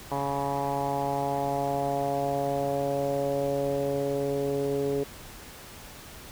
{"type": "tone with low-pass filter sweep", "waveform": "10% pulse", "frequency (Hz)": 140, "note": "C#3", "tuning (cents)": 18, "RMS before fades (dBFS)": -28, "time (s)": [0.11, 5.04], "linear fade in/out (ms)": 10, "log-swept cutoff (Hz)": [990, 430], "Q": 3.6, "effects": ["pink hiss -45 dBFS RMS until 6.31 s"]}